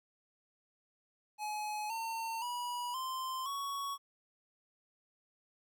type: tone with pitch steps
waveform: square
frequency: 846 / 906.7 / 971.8 / 1041.5 / 1116.3 Hz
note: G#5 / A#5 / B5 / C6 / C#6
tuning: +32 / -48 / -28 / -8 / +12 cents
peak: -37 dBFS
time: 1.38-3.98 s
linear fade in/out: 50 ms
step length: 520 ms
effects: 13-bit